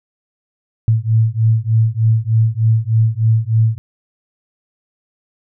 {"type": "beating tone pair", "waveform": "sine", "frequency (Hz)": [110.2, 113.5], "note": ["A2", "A#2"], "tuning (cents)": [3, -46], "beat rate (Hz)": 3.3, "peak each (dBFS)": -14, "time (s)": [0.88, 3.78], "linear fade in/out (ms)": 0, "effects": []}